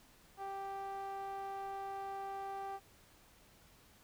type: tone with band-pass filter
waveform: sawtooth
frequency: 392 Hz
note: G4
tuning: in tune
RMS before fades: -43 dBFS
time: 0.37-2.8 s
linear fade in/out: 50 ms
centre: 840 Hz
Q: 2.9
effects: pink hiss -64 dBFS RMS until 4.03 s